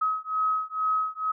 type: beating tone pair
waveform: sine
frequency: 1273 / 1275.2 Hz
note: D#6 / D#6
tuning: +39 / +42 cents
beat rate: 2.2 Hz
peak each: -27 dBFS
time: 0.01-1.32 s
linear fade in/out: 10 ms
effects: none